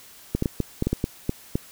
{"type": "clicks", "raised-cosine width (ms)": 3, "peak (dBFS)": -9, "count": 10, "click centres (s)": [0.35, 0.424, 0.458, 0.603, 0.824, 0.87, 0.93, 1.041, 1.294, 1.555], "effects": ["white hiss -48 dBFS RMS until 1.71 s"]}